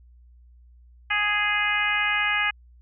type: harmonic tone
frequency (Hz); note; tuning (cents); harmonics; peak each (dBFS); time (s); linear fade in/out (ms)
415.3; G#4; 0; 2 / 3 / 4 / 5 / 6 / 7; -32 / -30 / -26 / -26 / -27 / -31; 1.1-2.51; 10
effects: added 60 Hz sine -49 dBFS peak until 2.81 s